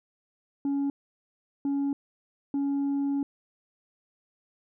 sine tone bursts at uneven times, 280 Hz, C#4, 18 cents sharp, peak -22 dBFS, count 3, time 0.65-0.9 / 1.65-1.93 / 2.54-3.23 s, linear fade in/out 2 ms, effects tanh soft clip ceiling -24 dBFS

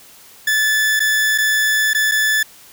40% pulse tone with dropouts, 1739 Hz, A6, 21 cents flat, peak -13 dBFS, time 0.47-2.43 s, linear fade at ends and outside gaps 5 ms, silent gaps 0.995-1.002 / 1.379-1.383 / 1.934-1.947 / 2.114-2.118 s, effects white hiss -44 dBFS RMS until 2.72 s

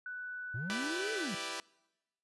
sine tone with pitch glide, 1487 to 1511.2 Hz, F#6 to F#6, +8 to +36 cents, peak -39 dBFS, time 0.06-1.26 s, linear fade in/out 2 ms, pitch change +28 cents, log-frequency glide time 0.49-0.77 s
triangle linear two-way sweep, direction up then down, 103.9 to 450 to 160.2 Hz, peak -35 dBFS, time 0.54-1.35 s, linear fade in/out 5 ms, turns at 1.13 s
5% pulse chord, E minor seventh, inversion none, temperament equal, 329.6 / 392 / 493.9 / 587.3 Hz, E4 / G4 / B4 / D5, 0 / 0 / 0 / 0 cents, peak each -32 dBFS, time 0.7-1.6 s, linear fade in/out 0 ms
effects noise-tail reverb RT60 1.0 s tail -24 dB re dry + resampled to 24000 Hz

